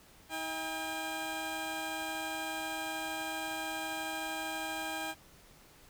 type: tone pair together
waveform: 15% pulse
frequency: 318.8 / 803.3 Hz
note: D#4 / G5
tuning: +42 / +42 cents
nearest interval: octave + major third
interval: 1600 cents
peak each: -34 / -31 dBFS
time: 0.29-5.15 s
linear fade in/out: 50 ms
effects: pink hiss -59 dBFS RMS until 5.89 s